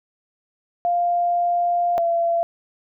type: tone pair in turn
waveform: sine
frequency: 698.5 / 679 Hz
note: F5 / F5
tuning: 0 / -49 cents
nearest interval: unison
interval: 49 cents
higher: first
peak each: -17 dBFS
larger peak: neither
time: 0.85-1.98 / 1.98-2.43 s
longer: first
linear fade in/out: 0 ms
effects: none